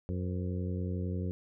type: harmonic tone with a mistuned harmonic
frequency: 91.1 Hz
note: F#2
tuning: 26 cents flat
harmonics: 1 / 2 / 3 / 4 / 5 / 6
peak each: -33 / -37 / -43 / -44 / -45 / -49 dBFS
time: 0.09-1.31 s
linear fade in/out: 0 ms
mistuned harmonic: 6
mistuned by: -77 cents
effects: none